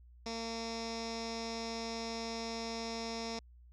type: tone with low-pass filter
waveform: 15% pulse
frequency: 228.2 Hz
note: A#3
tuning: 37 cents flat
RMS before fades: -40 dBFS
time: 0.26-3.39 s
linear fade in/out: 2 ms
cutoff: 5400 Hz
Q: 4.9
effects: added 60 Hz sine -55 dBFS peak until 3.72 s